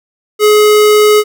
square tone, 422.2 Hz, G#4, 29 cents sharp, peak -5 dBFS, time 0.39-1.24 s, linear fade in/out 50 ms, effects none

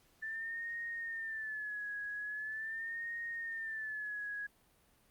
sine tone with vibrato, 1760 Hz, A6, in tune, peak -38 dBFS, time 0.22-4.47 s, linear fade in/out 10 ms, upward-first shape sine, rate 0.42 Hz, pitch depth 96 cents each way, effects pink hiss -69 dBFS RMS until 5.1 s + Opus 48 kbps

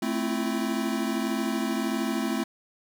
square chord, F major seventh, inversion first, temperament equal with one note detuned, 220 / 261.6 / 329.6 / 342.6 Hz, A3 / C4 / E4 / F4, 0 / 0 / 0 / -33 cents, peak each -30 / -31 / -34 / -36 dBFS, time 0.02-2.44 s, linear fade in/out 5 ms, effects none

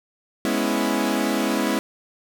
sawtooth chord, C# minor seventh, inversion second, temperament equal, 207.7 / 246.9 / 277.2 / 329.6 Hz, G#3 / B3 / C#4 / E4, 0 / 0 / 0 / 0 cents, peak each -22 dBFS, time 0.45-1.79 s, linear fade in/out 0 ms, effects none

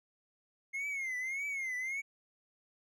triangle tone with vibrato, 2135 Hz, C7, 34 cents sharp, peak -33 dBFS, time 0.73-2.02 s, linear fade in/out 20 ms, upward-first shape triangle, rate 1.7 Hz, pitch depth 140 cents each way, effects none

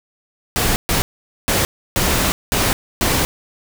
pink noise bursts at uneven times, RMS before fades -17 dBFS, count 6, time 0.56-0.76 / 0.89-1.02 / 1.48-1.65 / 1.96-2.32 / 2.52-2.73 / 3.01-3.25 s, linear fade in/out 0 ms, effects none

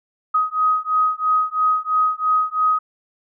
sine beating tone pair, 1256 / 1259 Hz, D#6 / D#6, +16 / +20 cents, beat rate 3 Hz, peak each -19 dBFS, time 0.34-2.79 s, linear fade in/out 10 ms, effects none

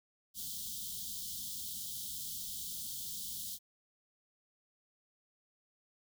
white band-stop noise, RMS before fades -42 dBFS, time 0.34-3.59 s, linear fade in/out 50 ms, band 240 to 3100 Hz, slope 96 dB/octave, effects none

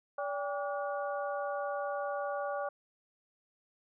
harmonic tone with a mistuned harmonic, 287.4 Hz, D4, 37 cents flat, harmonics 2 / 3 / 4 / 5, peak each -35 / -39 / -41 / -43 dBFS, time 0.18-2.69 s, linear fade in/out 5 ms, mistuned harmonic 3, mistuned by -130 cents, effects none

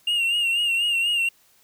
triangle tone with vibrato, 2794 Hz, F7, in tune, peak -18 dBFS, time 0.07-1.29 s, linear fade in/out 5 ms, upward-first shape sine, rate 4.1 Hz, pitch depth 54 cents each way, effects white hiss -59 dBFS RMS until 1.63 s

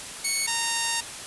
5% pulse tone pair in turn, 2217 / 923.6 Hz, C#7 / A#5, 0 / -16 cents, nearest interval octave + minor third, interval 1516 cents, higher first, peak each -12 dBFS, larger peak neither, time 0.24-0.47 / 0.47-1.01 s, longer second, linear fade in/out 10 ms, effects white hiss -37 dBFS RMS until 1.26 s + resampled to 24000 Hz

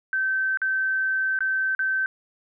sine tone with dropouts, 1545 Hz, G6, 26 cents flat, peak -21 dBFS, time 0.13-2.06 s, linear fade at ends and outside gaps 1 ms, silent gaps 0.573-0.617 / 1.39-1.406 / 1.75-1.792 s, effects none

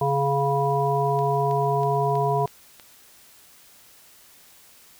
harmonic tone, 139.7 Hz, C#3, 14 cents sharp, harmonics 1 / 3 / 5 / 7, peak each -25 / -25 / -25 / -25 dBFS, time 0.01-2.46 s, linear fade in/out 5 ms
click train, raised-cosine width 0.2 ms, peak -26 dBFS, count 6, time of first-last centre 1.19-2.798 s, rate 3.11 Hz
effects white hiss -52 dBFS RMS until 4.99 s

